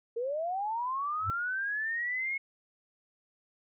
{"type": "linear sweep", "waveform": "sine", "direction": "up", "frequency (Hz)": [450, 2187], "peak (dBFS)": -30, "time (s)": [0.16, 2.38], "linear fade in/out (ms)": 10}
{"type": "tone with exponential growth", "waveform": "sine", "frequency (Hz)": 96.9, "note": "G2", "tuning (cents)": -20, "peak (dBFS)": -27, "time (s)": [1.19, 1.3], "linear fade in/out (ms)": 0, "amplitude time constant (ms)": 22}
{"effects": []}